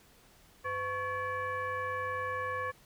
sine tone with frequency modulation, 1112 Hz, C#6, 5 cents sharp, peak -32 dBFS, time 0.64-2.72 s, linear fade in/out 20 ms, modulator 604 Hz, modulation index 1.2, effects pink hiss -61 dBFS RMS until 2.85 s

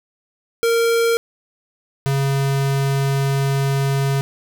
square tone pair in turn, 462.7 / 137.56 Hz, A#4 / C#3, -13 / -13 cents, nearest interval octave + major sixth, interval 2100 cents, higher first, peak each -15 / -17 dBFS, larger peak first, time 0.63-1.17 / 2.06-4.21 s, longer second, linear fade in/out 0 ms, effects none

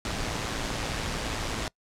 pink noise with amplitude modulation, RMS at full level -29 dBFS, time 0.05-1.68 s, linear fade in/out 2 ms, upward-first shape sine, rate 112 Hz, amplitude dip 45%, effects noise-tail reverb RT60 0.1 s tail -24 dB re dry + low-pass 7000 Hz 12 dB/octave

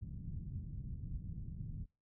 white low-pass noise, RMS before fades -44 dBFS, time 0.01-1.86 s, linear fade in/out 20 ms, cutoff 150 Hz, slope 24 dB/octave, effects noise-tail reverb RT60 0.3 s tail -26 dB re dry

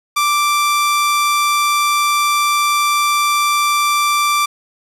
sawtooth tone, 1174.7 Hz, D6, in tune, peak -9 dBFS, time 0.16-4.46 s, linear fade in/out 10 ms, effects resampled to 32000 Hz + 7-bit

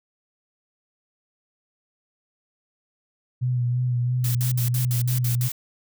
sine tone with vibrato, 123.47 Hz, B2, in tune, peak -20 dBFS, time 3.41-5.49 s, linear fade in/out 20 ms, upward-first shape sine, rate 3 Hz, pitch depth 32 cents each way
blue noise bursts, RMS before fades -30 dBFS, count 8, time 4.24-5.519 s, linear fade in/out 2 ms, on 110 ms, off 57 ms
effects none

